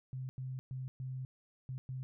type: tone bursts at uneven times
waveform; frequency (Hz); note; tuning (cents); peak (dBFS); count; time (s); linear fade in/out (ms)
sine; 130; C3; -11; -38; 6; 0.13-0.29 / 0.38-0.59 / 0.71-0.88 / 1-1.25 / 1.69-1.78 / 1.89-2.03; 0
effects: none